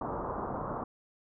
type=low-pass noise; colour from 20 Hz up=white; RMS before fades=-36 dBFS; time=0.01-0.84 s; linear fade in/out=5 ms; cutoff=1200 Hz; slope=48 dB/octave; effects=none